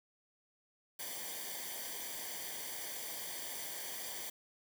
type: noise with comb filter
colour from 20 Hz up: white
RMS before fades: -43 dBFS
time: 0.99-4.3 s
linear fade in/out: 5 ms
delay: 0.75 ms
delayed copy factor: -0.75
effects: none